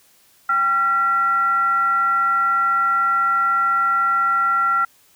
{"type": "tone with frequency modulation", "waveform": "sine", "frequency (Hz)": 1369, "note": "F6", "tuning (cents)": -35, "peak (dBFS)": -15, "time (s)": [0.49, 4.85], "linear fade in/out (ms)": 5, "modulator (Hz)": 580, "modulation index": 0.36, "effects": ["white hiss -55 dBFS RMS until 5.15 s"]}